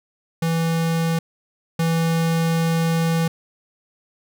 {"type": "tone pair in turn", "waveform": "square", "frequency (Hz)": [164.81, 164.81], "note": ["E3", "E3"], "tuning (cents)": [0, 0], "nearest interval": "unison", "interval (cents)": 0, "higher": "neither", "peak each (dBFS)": [-19, -18], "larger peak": "second", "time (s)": [[0.42, 1.19], [1.79, 3.28]], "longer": "second", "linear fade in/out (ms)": 5, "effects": []}